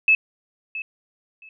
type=tone with echo; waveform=sine; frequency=2603 Hz; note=E7; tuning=22 cents flat; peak=-12 dBFS; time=0.08-0.15 s; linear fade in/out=2 ms; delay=670 ms; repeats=2; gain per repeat=-15 dB; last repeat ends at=1.49 s; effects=none